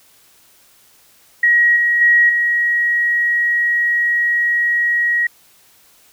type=tone with level steps; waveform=sine; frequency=1900 Hz; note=A#6; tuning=33 cents sharp; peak=-9 / -12 / -8 / -13 dBFS; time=1.43-5.27 s; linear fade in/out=5 ms; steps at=1.76 / 2.01 / 2.29 s; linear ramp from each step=5 ms; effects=white hiss -51 dBFS RMS until 6.12 s